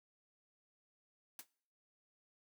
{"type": "noise with exponential decay", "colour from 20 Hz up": "white", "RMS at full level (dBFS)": -44, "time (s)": [1.39, 1.47], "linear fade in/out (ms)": 2, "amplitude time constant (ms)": 16, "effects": ["noise-tail reverb RT60 0.6 s tail -23 dB re dry", "high-pass 150 Hz 12 dB/octave"]}